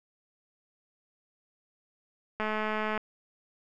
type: click train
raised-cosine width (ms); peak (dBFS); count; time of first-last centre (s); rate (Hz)
0.5; -17; 125; 2.4-2.977; 215
effects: none